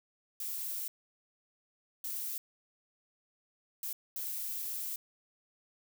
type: noise bursts at uneven times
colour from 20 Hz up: violet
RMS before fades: -38 dBFS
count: 4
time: 0.4-0.88 / 2.04-2.38 / 3.83-3.93 / 4.16-4.96 s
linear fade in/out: 2 ms
effects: none